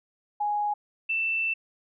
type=tone pair in turn; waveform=sine; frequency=830.6 / 2666 Hz; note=G#5 / E7; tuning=0 / +19 cents; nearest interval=octave + minor sixth; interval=2019 cents; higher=second; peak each=-24 dBFS; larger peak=neither; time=0.4-0.74 / 1.09-1.54 s; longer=second; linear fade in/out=10 ms; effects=none